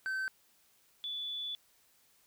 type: tone pair in turn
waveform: triangle / sine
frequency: 1541 / 3459 Hz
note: G6 / A7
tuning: -30 / -30 cents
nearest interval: octave + major second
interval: 1400 cents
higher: second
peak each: -31 / -36 dBFS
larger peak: first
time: 0.06-0.28 / 1.04-1.55 s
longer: second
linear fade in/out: 0 ms
effects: white hiss -68 dBFS RMS until 2.26 s